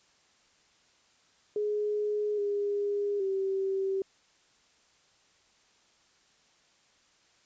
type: tone with pitch steps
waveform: sine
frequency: 418.7 / 407.4 / 386.4 Hz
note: G#4 / G#4 / G4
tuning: +14 / -33 / -25 cents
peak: -27 dBFS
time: 1.56-4.02 s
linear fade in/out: 2 ms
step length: 820 ms
effects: white hiss -65 dBFS RMS until 7.45 s + resampled to 16000 Hz